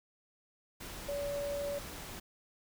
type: tone in noise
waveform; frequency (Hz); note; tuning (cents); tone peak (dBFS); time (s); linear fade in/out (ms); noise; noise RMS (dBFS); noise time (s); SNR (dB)
sine; 571; D5; -49; -34; 1.08-1.79; 10; pink; -45; 0.8-2.2; +8
effects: none